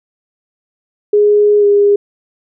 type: tone with pitch glide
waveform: sine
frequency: 415.3 to 407.2 Hz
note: G#4 to G#4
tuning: 0 to -34 cents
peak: -6 dBFS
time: 1.13-1.96 s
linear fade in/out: 5 ms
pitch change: -34 cents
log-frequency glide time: 1.59-1.65 s
effects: none